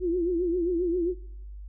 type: tone with vibrato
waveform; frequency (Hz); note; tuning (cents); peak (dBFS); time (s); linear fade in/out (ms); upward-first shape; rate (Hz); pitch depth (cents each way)
sine; 349.2; F4; 0; -23; 0-1.15; 50; triangle; 7.5; 120
effects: noise-tail reverb RT60 0.8 s tail -22 dB re dry + added 50 Hz sine -38 dBFS peak until 1.68 s